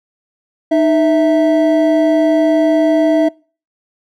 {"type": "tone pair together", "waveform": "triangle", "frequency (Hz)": [308.6, 654.9], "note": ["D#4", "E5"], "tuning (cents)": [-14, -11], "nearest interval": "octave + minor second", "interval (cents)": 1303, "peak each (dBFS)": -10, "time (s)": [0.71, 3.29], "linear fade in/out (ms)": 10, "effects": ["noise-tail reverb RT60 0.4 s tail -26 dB re dry"]}